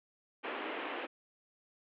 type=band-pass noise; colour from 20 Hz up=pink; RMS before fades=-40 dBFS; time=0.43-1.07 s; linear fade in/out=20 ms; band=270 to 3100 Hz; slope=48 dB/octave; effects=none